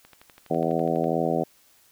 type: click train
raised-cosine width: 0.3 ms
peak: -31 dBFS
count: 13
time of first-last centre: 0.05-1.042 s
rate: 12.1 Hz
type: harmonic tone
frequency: 82.41 Hz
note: E2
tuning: in tune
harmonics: 2 / 3 / 4 / 5 / 6 / 7 / 8 / 9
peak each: -30 / -30 / -30 / -30 / -30 / -30 / -30 / -30 dBFS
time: 0.5-1.44 s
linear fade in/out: 10 ms
effects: white hiss -59 dBFS RMS until 1.91 s